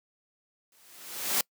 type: noise with exponential growth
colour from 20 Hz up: white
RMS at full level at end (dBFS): -24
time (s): 0.72-1.41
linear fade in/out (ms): 2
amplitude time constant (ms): 150
effects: noise-tail reverb RT60 0.1 s tail -26 dB re dry + high-pass 200 Hz 12 dB/octave